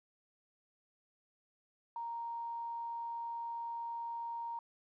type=tone with quantisation; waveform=sine; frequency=932.3 Hz; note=A#5; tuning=in tune; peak=-38 dBFS; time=1.96-4.59 s; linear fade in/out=2 ms; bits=11; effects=resampled to 11025 Hz